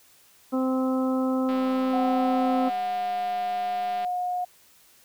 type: harmonic tone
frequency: 260 Hz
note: C4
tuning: 11 cents flat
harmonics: 1 / 2 / 3 / 4 / 5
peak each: -23 / -29 / -36 / -38 / -36 dBFS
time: 0.52-2.7 s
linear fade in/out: 20 ms
type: click train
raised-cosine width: 0.3 ms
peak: -25 dBFS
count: 515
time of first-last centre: 1.49-4.047 s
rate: 201 Hz
type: tone with pitch glide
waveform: sine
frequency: 746 to 720.6 Hz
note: F#5 to F#5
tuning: +14 to -46 cents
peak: -25 dBFS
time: 1.93-4.45 s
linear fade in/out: 10 ms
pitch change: -60 cents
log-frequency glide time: 2.24-3.11 s
effects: white hiss -57 dBFS RMS until 5.04 s